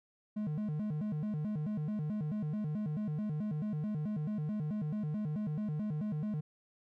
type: tone with vibrato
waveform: triangle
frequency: 179.1 Hz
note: F3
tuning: 44 cents sharp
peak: -31 dBFS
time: 0.36-6.41 s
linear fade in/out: 10 ms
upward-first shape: square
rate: 4.6 Hz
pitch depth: 290 cents each way
effects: none